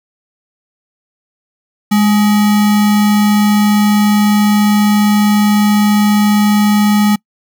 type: tone with sample-and-hold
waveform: sine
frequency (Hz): 207.7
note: G#3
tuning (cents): 0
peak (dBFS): -7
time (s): 1.91-7.16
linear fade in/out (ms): 10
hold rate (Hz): 1050
effects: noise-tail reverb RT60 0.1 s tail -26 dB re dry